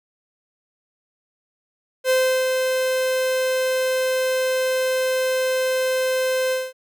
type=tone with ADSR envelope; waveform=45% pulse; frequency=517 Hz; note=C5; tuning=21 cents flat; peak=-15 dBFS; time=2.04-6.73 s; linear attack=58 ms; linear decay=350 ms; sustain=-4 dB; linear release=210 ms; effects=none